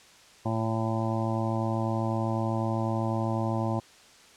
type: harmonic tone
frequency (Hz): 112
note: A2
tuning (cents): +31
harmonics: 1 / 2 / 3 / 5 / 6 / 7 / 8 / 9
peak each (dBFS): -29 / -32 / -34 / -36 / -37 / -37 / -38 / -39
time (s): 0.45-3.8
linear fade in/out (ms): 10
effects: white hiss -54 dBFS RMS until 4.36 s + low-pass 7000 Hz 12 dB/octave